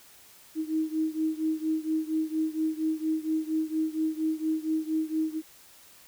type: beating tone pair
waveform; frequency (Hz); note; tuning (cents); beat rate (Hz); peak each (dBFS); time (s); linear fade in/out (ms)
sine; 314.1 / 318.4; D#4 / D#4; +16 / +40; 4.3; -28 / -30; 0.55-5.42; 50
effects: white hiss -54 dBFS RMS until 6.07 s